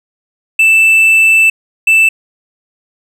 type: tone bursts at uneven times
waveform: triangle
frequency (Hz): 2648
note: E7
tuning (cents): +7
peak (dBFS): -3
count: 2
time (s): 0.59-1.5 / 1.87-2.09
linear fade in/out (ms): 5
effects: none